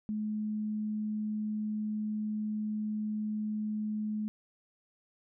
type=tone; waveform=sine; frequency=213.2 Hz; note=G#3; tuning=46 cents sharp; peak=-31 dBFS; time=0.09-4.28 s; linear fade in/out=0 ms; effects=none